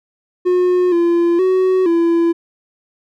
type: tone with pitch steps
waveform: triangle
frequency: 361 / 342.3 / 373.3 / 336.9 Hz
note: F#4 / F4 / F#4 / E4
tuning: -43 / -35 / +15 / +38 cents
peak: -9 dBFS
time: 0.45-2.33 s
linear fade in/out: 20 ms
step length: 470 ms
effects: none